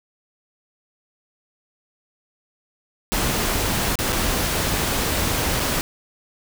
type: noise with dropouts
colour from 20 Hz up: pink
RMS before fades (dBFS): -22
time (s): 3.12-5.81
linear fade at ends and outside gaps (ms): 0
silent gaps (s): 3.955-3.989 / 4.123-4.128 / 5.597-5.601
effects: none